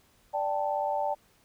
sine chord, D suspended fourth, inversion none, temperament just, 587.3 / 783.1 / 881 Hz, D5 / G5 / A5, 0 / -2 / +2 cents, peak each -31 dBFS, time 0.33-1.15 s, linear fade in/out 20 ms, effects pink hiss -64 dBFS RMS until 1.44 s

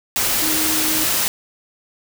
sine tone in noise, 313.1 Hz, D#4, 11 cents sharp, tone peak -25 dBFS, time 0.42-1.04 s, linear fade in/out 0 ms, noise white, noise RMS -19 dBFS, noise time 0.16-1.28 s, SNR -9 dB, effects none

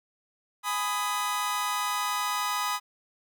sawtooth chord, G# minor, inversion none, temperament just, 830.6 / 996.7 / 1245.9 Hz, G#5 / B5 / D#6, 0 / +16 / +2 cents, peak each -31 / -27 / -26 dBFS, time 0.63-2.8 s, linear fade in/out 50 ms, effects none

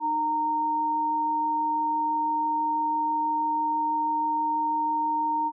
sine tone pair together, 305.7 / 923.2 Hz, D#4 / A#5, -30 / -17 cents, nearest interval octave + perfect fifth, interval 1913 cents, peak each -34 / -23 dBFS, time 0-5.52 s, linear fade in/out 50 ms, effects none

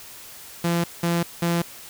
sawtooth tone bursts, 170.6 Hz, F3, 40 cents flat, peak -16 dBFS, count 3, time 0.64-1.62 s, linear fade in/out 5 ms, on 200 ms, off 190 ms, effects white hiss -42 dBFS RMS until 1.89 s

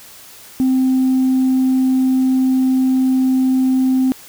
sine tone, 260 Hz, C4, 11 cents flat, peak -10 dBFS, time 0.6-4.12 s, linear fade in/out 0 ms, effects tanh soft clip ceiling -9 dBFS + white hiss -40 dBFS RMS until 4.28 s

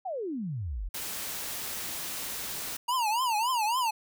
sine exponential sweep, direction down, 798 to 38.46 Hz, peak -31 dBFS, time 0.05-0.89 s, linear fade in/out 10 ms
white noise, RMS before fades -36 dBFS, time 0.94-2.77 s, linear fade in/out 5 ms
square tone with vibrato, 932.3 Hz, A#5, in tune, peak -26 dBFS, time 2.88-3.91 s, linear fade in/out 10 ms, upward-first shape triangle, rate 3.6 Hz, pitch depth 220 cents each way
effects none

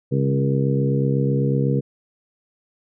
harmonic tone with a mistuned harmonic, 68 Hz, C#2, 33 cents flat, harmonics 2 / 3 / 4 / 5 / 6 / 7, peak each -19 / -25 / -26 / -33 / -28 / -26 dBFS, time 0.11-1.81 s, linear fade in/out 20 ms, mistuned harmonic 2, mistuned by +25 cents, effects none

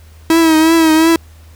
45% pulse tone with vibrato, 322.3 Hz, E4, 39 cents flat, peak -7 dBFS, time 0.3-1.16 s, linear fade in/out 2 ms, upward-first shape triangle, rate 2.8 Hz, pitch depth 57 cents each way, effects added 79 Hz sine -37 dBFS peak until 1.55 s + pink hiss -48 dBFS RMS until 1.55 s

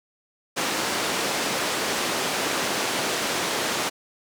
pink band-pass noise, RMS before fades -26 dBFS, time 0.56-3.9 s, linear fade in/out 20 ms, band 300 to 8400 Hz, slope 12 dB/octave, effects none

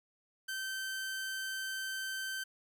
sawtooth tone, 1548 Hz, G6, 22 cents flat, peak -33 dBFS, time 0.48-2.44 s, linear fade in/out 10 ms, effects none

